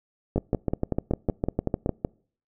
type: two click trains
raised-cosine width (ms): 2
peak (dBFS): -10 / -11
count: 11 / 10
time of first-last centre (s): 0.38-1.893 / 0.36-2.049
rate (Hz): 6.61 / 5.33
effects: noise-tail reverb RT60 0.5 s tail -26 dB re dry